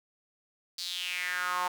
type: tone with high-pass filter sweep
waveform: sawtooth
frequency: 180 Hz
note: F#3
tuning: 47 cents flat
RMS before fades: -33 dBFS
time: 0.78-1.68 s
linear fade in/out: 5 ms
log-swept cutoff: 4600 to 900 Hz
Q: 4.7
effects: none